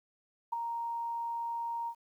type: tone with ADSR envelope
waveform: sine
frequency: 932.3 Hz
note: A#5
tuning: in tune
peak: -26 dBFS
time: 0.52-1.95 s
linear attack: 13 ms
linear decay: 3 ms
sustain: -7 dB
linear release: 72 ms
effects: 11-bit